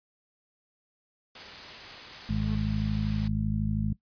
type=noise; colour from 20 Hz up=white; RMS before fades=-42 dBFS; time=1.35-3.28 s; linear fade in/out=5 ms
type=tone with exponential growth; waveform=30% pulse; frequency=217.5 Hz; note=A3; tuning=20 cents flat; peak=-37 dBFS; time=2.21-2.55 s; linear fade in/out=5 ms; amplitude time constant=72 ms
type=harmonic tone; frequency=52.7 Hz; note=G#1; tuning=26 cents sharp; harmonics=1 / 2 / 3 / 4; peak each=-32 / -31 / -33 / -30 dBFS; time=2.29-3.93 s; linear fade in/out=5 ms
effects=noise-tail reverb RT60 0.1 s tail -17 dB re dry + resampled to 11025 Hz

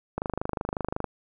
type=click train; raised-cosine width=1 ms; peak=-14 dBFS; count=23; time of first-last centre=0.18-1.043 s; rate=25.5 Hz; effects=none

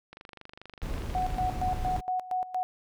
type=click train; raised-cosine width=0.3 ms; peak=-29 dBFS; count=32; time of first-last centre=0.13-1.385 s; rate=24.7 Hz
type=noise; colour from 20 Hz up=brown; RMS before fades=-33 dBFS; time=0.82-2.01 s; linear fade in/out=10 ms
type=tone with tremolo; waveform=sine; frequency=738 Hz; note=F#5; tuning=5 cents flat; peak=-26 dBFS; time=1.15-2.63 s; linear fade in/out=0 ms; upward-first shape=square; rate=4.3 Hz; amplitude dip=80%
effects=none

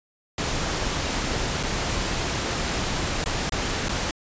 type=noise with dropouts; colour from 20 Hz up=pink; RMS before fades=-26 dBFS; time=0.38-4.11 s; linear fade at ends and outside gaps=2 ms; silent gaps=1.63-1.634 / 3.241-3.259 / 3.495-3.521 / 3.885-3.892 s; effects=resampled to 16000 Hz

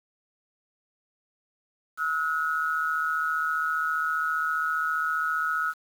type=tone pair together; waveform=sine; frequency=1296 / 1451 Hz; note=E6 / F#6; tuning=-30 / -34 cents; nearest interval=major second; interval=196 cents; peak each=-27 dBFS; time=1.97-5.74 s; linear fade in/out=50 ms; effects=8-bit

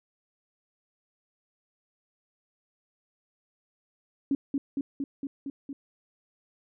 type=tone with echo; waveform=sine; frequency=277.2 Hz; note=C#4; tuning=in tune; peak=-22 dBFS; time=4.31-4.35 s; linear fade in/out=2 ms; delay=230 ms; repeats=6; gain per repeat=-2 dB; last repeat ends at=5.73 s; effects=none

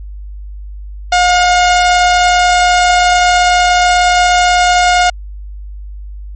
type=tone; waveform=sawtooth; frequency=716 Hz; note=F5; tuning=43 cents sharp; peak=-3 dBFS; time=1.12-5.1 s; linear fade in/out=5 ms; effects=added 50 Hz sine -24 dBFS peak until 6.35 s + MP3 32 kbps

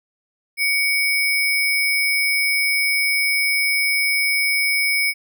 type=tone with sample-and-hold; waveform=sine; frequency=2250 Hz; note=C#7; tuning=25 cents sharp; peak=-16 dBFS; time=0.57-5.14 s; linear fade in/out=50 ms; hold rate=7350 Hz; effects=none

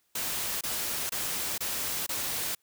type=noise bursts; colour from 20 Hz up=white; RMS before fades=-32 dBFS; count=5; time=0.15-2.55 s; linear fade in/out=5 ms; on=460 ms; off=25 ms; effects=white hiss -72 dBFS RMS until 2.62 s

